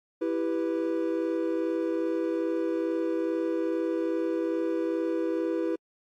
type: chord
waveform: triangle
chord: E minor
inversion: none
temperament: equal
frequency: 329.6 / 392 / 493.9 Hz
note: E4 / G4 / B4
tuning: 0 / 0 / 0 cents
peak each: -26 / -30 / -29 dBFS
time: 0.21-5.76 s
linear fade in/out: 10 ms
effects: tanh soft clip ceiling -15 dBFS + AAC 48 kbps